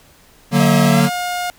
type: chord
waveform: square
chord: D augmented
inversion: none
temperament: equal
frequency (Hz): 146.83 / 185 / 233.1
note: D3 / F#3 / A#3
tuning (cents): 0 / 0 / 0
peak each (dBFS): -16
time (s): 0.51-1.1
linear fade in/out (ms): 50
type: tone with pitch glide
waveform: sawtooth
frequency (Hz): 643 to 713.5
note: E5 to F5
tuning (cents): -43 to +37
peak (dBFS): -16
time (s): 0.6-1.5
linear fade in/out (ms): 0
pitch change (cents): +180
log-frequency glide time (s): 0.85-1.09
effects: pink hiss -49 dBFS RMS until 1.58 s